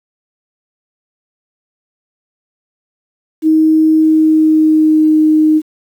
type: tone with pitch glide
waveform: sine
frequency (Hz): 315 to 310.1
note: D#4 to D#4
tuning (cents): +21 to -6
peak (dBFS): -6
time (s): 3.42-5.62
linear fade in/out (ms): 50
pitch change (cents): -27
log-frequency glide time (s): 4.01-5.17
effects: 7-bit